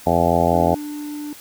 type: harmonic tone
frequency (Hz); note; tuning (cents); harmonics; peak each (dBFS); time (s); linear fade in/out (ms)
85.1; F2; -44; 1 / 2 / 3 / 4 / 5 / 6 / 7 / 8 / 9 / 10; -25 / -23 / -24 / -27 / -25 / -24 / -22 / -21 / -22 / -24; 0.06-0.75; 10
type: tone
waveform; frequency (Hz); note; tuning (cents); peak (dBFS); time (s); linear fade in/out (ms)
triangle; 295.9; D4; +13; -25; 0.53-1.33; 2
effects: white hiss -42 dBFS RMS until 1.4 s